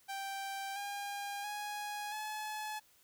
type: tone with pitch steps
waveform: sawtooth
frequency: 784 / 807 / 830.6 / 855 Hz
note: G5 / G#5 / G#5 / A5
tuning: 0 / -50 / 0 / -50 cents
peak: -35 dBFS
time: 0.08-2.8 s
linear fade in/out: 20 ms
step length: 680 ms
effects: white hiss -67 dBFS RMS until 3.03 s